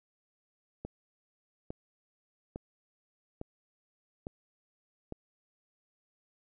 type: click train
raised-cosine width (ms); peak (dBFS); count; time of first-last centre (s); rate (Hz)
2; -25; 6; 0.85-5.124; 1.17
effects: none